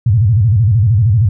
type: tone with vibrato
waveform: sine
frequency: 107.7 Hz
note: A2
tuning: 37 cents flat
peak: -7 dBFS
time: 0.06-1.29 s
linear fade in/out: 5 ms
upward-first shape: square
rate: 13 Hz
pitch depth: 190 cents each way
effects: none